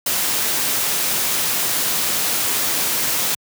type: noise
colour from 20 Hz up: white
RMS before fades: -20 dBFS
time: 0.06-3.35 s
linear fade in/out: 5 ms
effects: high-pass 100 Hz 12 dB/octave